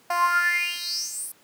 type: tone with high-pass filter sweep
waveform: 10% pulse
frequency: 349.2 Hz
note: F4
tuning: in tune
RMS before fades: -25 dBFS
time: 0.1-1.32 s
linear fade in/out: 5 ms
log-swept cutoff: 780 to 11000 Hz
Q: 8.7
effects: pink hiss -57 dBFS RMS until 1.43 s + high-pass 200 Hz 12 dB/octave